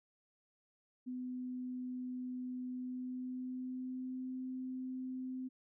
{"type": "tone with pitch glide", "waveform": "sine", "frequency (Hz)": [251.9, 257.3], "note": ["B3", "C4"], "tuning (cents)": [34, -29], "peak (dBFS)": -39, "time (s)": [1.06, 5.49], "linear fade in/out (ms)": 20, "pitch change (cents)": 37, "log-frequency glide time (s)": [2.71, 4.34], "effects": []}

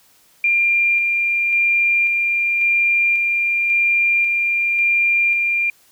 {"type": "tone with tremolo", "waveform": "sine", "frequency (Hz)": 2391, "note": "D7", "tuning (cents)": 30, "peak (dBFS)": -13, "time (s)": [0.44, 5.7], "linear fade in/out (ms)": 2, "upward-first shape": "square", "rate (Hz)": 0.92, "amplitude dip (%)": 25, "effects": ["white hiss -54 dBFS RMS until 5.91 s"]}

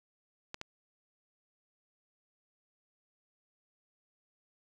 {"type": "clicks", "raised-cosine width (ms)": 0.2, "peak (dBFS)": -22, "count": 2, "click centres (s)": [0.544, 0.614], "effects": []}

